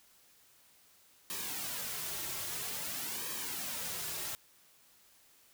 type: noise with flanger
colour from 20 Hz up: white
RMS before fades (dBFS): -39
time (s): 1.3-4.35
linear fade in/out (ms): 0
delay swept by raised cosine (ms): 1.4 to 4.1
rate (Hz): 0.5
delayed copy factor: -0.6
effects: white hiss -64 dBFS RMS until 5.53 s